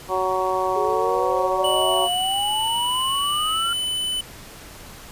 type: harmonic tone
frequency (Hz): 186.6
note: F#3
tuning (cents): +15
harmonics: 2 / 3 / 4 / 5 / 6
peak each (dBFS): -26 / -26 / -26 / -26 / -26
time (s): 0.08-2.09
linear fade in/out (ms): 50
type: exponential sweep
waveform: sine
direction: up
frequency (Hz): 406.6 to 1396.9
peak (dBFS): -23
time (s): 0.76-3.73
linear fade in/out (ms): 2
type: tone with pitch glide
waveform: square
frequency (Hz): 2960 to 3000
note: F#7 to F#7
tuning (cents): 0 to +23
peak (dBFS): -23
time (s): 1.64-4.21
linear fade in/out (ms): 5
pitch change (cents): +23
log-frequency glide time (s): 3.51-3.75
effects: pink hiss -41 dBFS RMS until 5.11 s + resampled to 32000 Hz